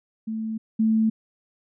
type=tone pair in turn; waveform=sine; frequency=220.8 / 220.8 Hz; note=A3 / A3; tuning=+6 / +6 cents; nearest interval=unison; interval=0 cents; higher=neither; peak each=-26 / -17 dBFS; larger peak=second; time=0.27-0.58 / 0.79-1.1 s; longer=neither; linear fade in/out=10 ms; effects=none